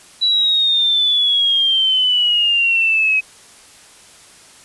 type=exponential sweep; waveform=sine; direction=down; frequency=3951 to 2537 Hz; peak=-12 dBFS; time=0.21-3.21 s; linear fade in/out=20 ms; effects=white hiss -44 dBFS RMS until 4.64 s + resampled to 24000 Hz